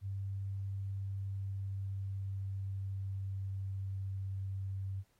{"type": "tone with pitch glide", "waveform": "sine", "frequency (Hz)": [97.9, 96.66], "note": ["G2", "G2"], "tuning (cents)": [-2, -24], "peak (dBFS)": -36, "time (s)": [0.01, 5.04], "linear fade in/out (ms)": 50, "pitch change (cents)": -22, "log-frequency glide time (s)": [0.92, 4.23], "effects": ["pink hiss -75 dBFS RMS until 5.19 s", "AAC 48 kbps"]}